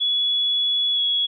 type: tone with pitch glide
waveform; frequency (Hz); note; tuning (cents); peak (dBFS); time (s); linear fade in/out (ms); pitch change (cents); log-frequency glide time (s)
sine; 3391 to 3352; G#7 to G#7; +35 to +15; -18; 0-1.27; 20; -20; 0.93-1.01
effects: none